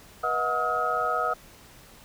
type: tone cluster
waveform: sine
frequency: 485.9 / 632 / 728 / 1272 / 1415 Hz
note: B4 / D#5 / F#5 / D#6 / F6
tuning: -28 / +27 / -28 / +38 / +22 cents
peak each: -33 / -32 / -30 / -26 / -34 dBFS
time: 0.23-1.34 s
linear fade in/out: 10 ms
effects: pink hiss -51 dBFS RMS until 2.04 s